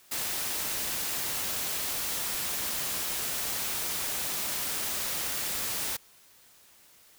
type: noise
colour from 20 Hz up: white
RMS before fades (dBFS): -32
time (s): 0.11-5.97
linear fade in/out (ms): 10
effects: white hiss -58 dBFS RMS until 7.18 s